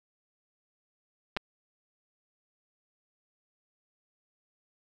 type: clicks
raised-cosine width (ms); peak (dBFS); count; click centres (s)
0.3; -15; 2; 1.366 / 1.371
effects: none